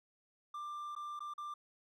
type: tone with dropouts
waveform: triangle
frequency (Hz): 1186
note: D6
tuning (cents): +17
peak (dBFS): -39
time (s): 0.54-1.54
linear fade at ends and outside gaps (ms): 5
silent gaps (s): 0.952-0.962 / 1.193-1.204 / 1.338-1.379
effects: none